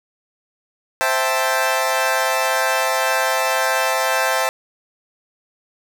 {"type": "chord", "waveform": "20% pulse", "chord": "A minor seventh", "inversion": "first", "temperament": "equal", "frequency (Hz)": [523.3, 659.3, 784, 880], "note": ["C5", "E5", "G5", "A5"], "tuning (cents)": [0, 0, 0, 0], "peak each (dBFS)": [-17, -17, -19, -18], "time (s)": [1.01, 4.49], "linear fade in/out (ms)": 0, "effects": []}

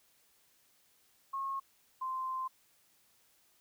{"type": "tone pair in turn", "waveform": "sine", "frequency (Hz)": [1086, 1041.9], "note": ["C#6", "C6"], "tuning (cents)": [-36, -8], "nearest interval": "minor second", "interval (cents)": 72, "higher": "first", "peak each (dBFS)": [-34, -34], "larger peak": "neither", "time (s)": [[1.33, 1.6], [2.01, 2.48]], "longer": "second", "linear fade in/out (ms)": 10, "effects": ["white hiss -69 dBFS RMS until 3.6 s"]}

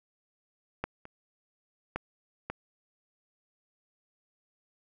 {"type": "clicks", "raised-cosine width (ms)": 0.5, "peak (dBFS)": [-16, -30, -17, -19], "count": 4, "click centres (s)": [0.84, 1.054, 1.96, 2.5], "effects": []}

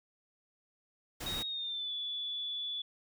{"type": "noise", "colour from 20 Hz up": "pink", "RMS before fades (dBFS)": -41, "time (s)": [1.2, 1.43], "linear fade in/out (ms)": 10}
{"type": "tone with pitch glide", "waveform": "sine", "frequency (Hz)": [3758, 3446], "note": ["A#7", "A7"], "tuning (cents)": [13, -37], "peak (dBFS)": -35, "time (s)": [1.26, 2.82], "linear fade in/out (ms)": 5, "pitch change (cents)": -150, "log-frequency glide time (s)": [1.45, 1.93]}
{"effects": []}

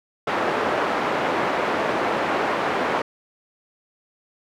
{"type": "band-pass noise", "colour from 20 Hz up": "pink", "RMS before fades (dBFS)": -23, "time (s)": [0.27, 3.02], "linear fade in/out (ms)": 5, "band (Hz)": [370, 1600], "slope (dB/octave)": 12, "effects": []}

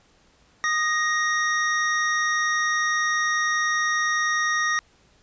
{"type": "tone pair together", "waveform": "square", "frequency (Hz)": [1234.8, 1875], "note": ["D#6", "A#6"], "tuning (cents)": [-14, 10], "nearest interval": "perfect fifth", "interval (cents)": 724, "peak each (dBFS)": [-26, -23], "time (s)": [0.64, 4.79], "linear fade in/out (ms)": 0, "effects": ["pink hiss -59 dBFS RMS until 5.22 s", "resampled to 16000 Hz"]}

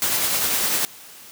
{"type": "noise with tremolo", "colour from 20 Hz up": "white", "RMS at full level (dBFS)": -20, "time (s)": [0.02, 0.85], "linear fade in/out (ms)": 0, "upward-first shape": "triangle", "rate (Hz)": 10, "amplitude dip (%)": 35, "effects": ["white hiss -43 dBFS RMS until 1.31 s", "high-pass 100 Hz 12 dB/octave"]}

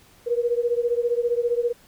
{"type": "beating tone pair", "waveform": "sine", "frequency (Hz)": [472, 487], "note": ["A#4", "B4"], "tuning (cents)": [22, -24], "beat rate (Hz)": 15, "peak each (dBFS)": [-22, -24], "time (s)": [0.26, 1.73], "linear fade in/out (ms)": 20, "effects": ["pink hiss -54 dBFS RMS until 1.87 s"]}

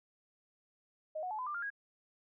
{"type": "tone with pitch steps", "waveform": "sine", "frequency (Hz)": [623, 732.4, 860.9, 1012.1, 1189.7, 1398.6, 1644.1], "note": ["D#5", "F#5", "A5", "B5", "D6", "F6", "G#6"], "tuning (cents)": [2, -18, -38, 42, 22, 2, -18], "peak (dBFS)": -36, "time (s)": [1.15, 1.703], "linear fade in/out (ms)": 10, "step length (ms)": 79, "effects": []}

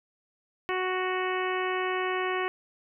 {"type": "harmonic tone", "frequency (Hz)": 370, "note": "F#4", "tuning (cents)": 0, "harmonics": [1, 2, 3, 4, 5, 6, 7, 8], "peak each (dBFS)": [-30, -35, -33, -39, -35, -38, -40, -42], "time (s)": [0.69, 2.48], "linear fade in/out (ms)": 0, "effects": []}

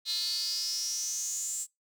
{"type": "tone with high-pass filter sweep", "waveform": "square", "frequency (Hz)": 194.1, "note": "G3", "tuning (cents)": -17, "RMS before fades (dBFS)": -33, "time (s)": [0.05, 1.67], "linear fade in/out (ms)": 50, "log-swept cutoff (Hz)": [4000, 7700], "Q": 9.1, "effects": ["noise-tail reverb RT60 0.2 s tail -25 dB re dry"]}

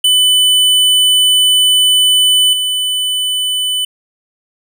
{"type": "tone with level steps", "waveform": "square", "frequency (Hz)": 3000, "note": "F#7", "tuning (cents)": 23, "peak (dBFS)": [-8, -14], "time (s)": [0.04, 3.85], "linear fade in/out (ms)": 5, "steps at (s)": 2.53, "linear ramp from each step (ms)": 2, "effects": []}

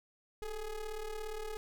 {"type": "ring-modulated tone", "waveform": "square", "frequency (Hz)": 208.4, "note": "G#3", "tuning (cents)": 6, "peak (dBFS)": -36, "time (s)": [0.42, 1.57], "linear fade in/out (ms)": 0, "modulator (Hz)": 227, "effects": []}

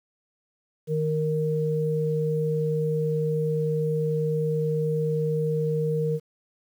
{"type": "tone pair together", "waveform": "sine", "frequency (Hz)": [155.56, 464.7], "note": ["D#3", "A#4"], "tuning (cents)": [0, -5], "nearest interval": "octave + perfect fifth", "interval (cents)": 1895, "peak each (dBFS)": -25, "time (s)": [0.87, 6.2], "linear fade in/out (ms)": 50, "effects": ["9-bit"]}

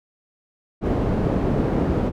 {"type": "low-pass noise", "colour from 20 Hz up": "white", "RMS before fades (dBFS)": -21, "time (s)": [0.81, 2.12], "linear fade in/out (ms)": 50, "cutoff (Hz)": 340, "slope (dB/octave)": 12, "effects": []}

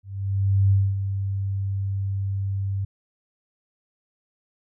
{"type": "tone with ADSR envelope", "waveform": "sine", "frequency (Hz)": 98, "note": "G2", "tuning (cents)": 0, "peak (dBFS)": -14, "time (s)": [0.03, 2.85], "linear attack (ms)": 680, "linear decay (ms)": 240, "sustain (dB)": -9, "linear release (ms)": 7, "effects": []}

